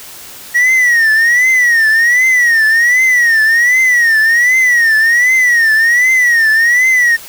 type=tone with vibrato; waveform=triangle; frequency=1900 Hz; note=A#6; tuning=33 cents sharp; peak=-5 dBFS; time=0.54-7.17 s; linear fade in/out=20 ms; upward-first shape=triangle; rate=1.3 Hz; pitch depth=160 cents each way; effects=white hiss -32 dBFS RMS until 7.28 s